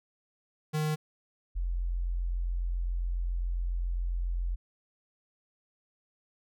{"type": "tone pair in turn", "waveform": ["square", "sine"], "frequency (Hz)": [153.7, 43.66], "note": ["D#3", "F1"], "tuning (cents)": [-21, 0], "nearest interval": "octave + minor seventh", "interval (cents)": 2179, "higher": "first", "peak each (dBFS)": -28, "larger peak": "neither", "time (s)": [[0.73, 0.96], [1.55, 4.56]], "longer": "second", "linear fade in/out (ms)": 20, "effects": []}